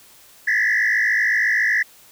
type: tone with frequency modulation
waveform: sine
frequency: 1846 Hz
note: A#6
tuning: 17 cents flat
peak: -14 dBFS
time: 0.47-1.83 s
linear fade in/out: 10 ms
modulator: 53.9 Hz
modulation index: 3.2
effects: tanh soft clip ceiling -13 dBFS + white hiss -49 dBFS RMS until 2.11 s